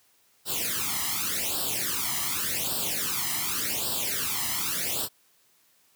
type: noise with flanger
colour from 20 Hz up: white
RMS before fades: -29 dBFS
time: 0.45-5.09 s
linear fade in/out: 50 ms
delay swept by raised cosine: 0.23 to 1 ms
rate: 0.87 Hz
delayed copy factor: +0.85
effects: white hiss -64 dBFS RMS until 5.95 s + high-pass 80 Hz 12 dB/octave